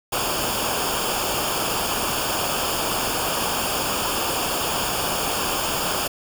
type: noise with comb filter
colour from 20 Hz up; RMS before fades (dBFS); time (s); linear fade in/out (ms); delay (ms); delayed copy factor
pink; -24; 0.12-6.08; 10; 0.5; -0.75
effects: none